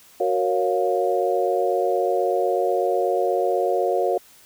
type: chord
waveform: sine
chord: Gb major seventh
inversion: none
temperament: equal with one note detuned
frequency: 370 / 466.2 / 554.4 / 704.9 Hz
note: Gb4 / Bb4 / Db5 / F5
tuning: 0 / 0 / 0 / +16 cents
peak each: -24 dBFS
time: 0.2-4.18 s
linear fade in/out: 5 ms
effects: white hiss -51 dBFS RMS until 4.45 s